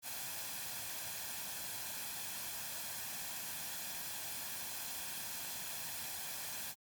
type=noise with comb filter; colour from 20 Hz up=white; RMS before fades=-43 dBFS; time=0.02-6.75 s; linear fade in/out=50 ms; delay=1.2 ms; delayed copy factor=+0.5; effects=high-pass 80 Hz 12 dB/octave + Opus 48 kbps